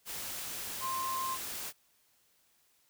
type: tone in noise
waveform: sine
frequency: 1051 Hz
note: C6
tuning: 7 cents sharp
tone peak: -33 dBFS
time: 0.8-1.38 s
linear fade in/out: 50 ms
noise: white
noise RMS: -40 dBFS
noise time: 0.05-1.73 s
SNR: +4 dB
effects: white hiss -70 dBFS RMS until 2.89 s